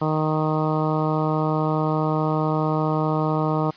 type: harmonic tone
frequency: 155.3 Hz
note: D#3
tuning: 3 cents flat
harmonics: 1 / 2 / 3 / 4 / 5 / 6 / 7 / 8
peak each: -23 / -26 / -28 / -29 / -30 / -31 / -31 / -32 dBFS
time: 0.01-3.71 s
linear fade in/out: 10 ms
effects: white hiss -47 dBFS RMS until 3.76 s + resampled to 11025 Hz